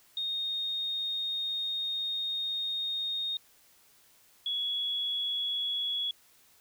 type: tone pair in turn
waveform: sine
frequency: 3702 / 3364 Hz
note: A#7 / G#7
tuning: -13 / +22 cents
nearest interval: major second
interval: 165 cents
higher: first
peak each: -30 / -29 dBFS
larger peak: second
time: 0.17-3.37 / 4.46-6.11 s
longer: first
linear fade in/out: 2 ms
effects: white hiss -62 dBFS RMS until 6.6 s